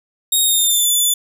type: tone with pitch glide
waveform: 10% pulse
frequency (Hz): 3741 to 3490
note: A#7 to A7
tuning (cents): +5 to -15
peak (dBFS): -6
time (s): 0.32-1.14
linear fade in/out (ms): 5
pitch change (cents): -120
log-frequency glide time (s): 0.44-0.88
effects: none